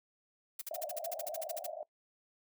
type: noise bursts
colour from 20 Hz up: blue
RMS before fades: -40 dBFS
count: 15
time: 0.59-1.665 s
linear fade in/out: 5 ms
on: 25 ms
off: 50 ms
type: band-pass noise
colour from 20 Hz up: pink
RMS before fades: -42 dBFS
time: 0.71-1.83 s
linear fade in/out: 2 ms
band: 610 to 700 Hz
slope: 96 dB/octave
effects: noise-tail reverb RT60 0.1 s tail -21 dB re dry